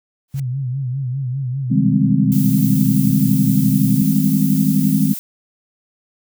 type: noise with exponential growth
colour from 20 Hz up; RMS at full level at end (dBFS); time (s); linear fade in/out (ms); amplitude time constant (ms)
white; -34; 0.28-0.4; 5; 26
type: tone with vibrato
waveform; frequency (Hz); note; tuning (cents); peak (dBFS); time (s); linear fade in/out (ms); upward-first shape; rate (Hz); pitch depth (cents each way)
sine; 130.81; C3; 0; -19; 0.34-4.02; 5; sine; 5; 110
type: chord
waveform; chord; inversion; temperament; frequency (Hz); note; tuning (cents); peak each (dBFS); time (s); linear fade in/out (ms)
sine; Ab major seventh; second; equal with one note detuned; 158.19 / 196 / 207.7 / 261.6; Eb3 / G3 / Ab3 / C4; +29 / 0 / 0 / 0; -18; 1.7-5.14; 20
type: noise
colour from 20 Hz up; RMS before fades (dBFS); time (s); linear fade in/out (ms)
violet; -28; 2.32-5.19; 0
effects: none